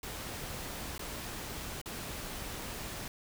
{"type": "noise with dropouts", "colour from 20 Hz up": "pink", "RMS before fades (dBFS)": -41, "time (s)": [0.03, 3.08], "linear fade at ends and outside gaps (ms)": 2, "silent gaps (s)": [[0.98, 0.993], [1.815, 1.858]], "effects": []}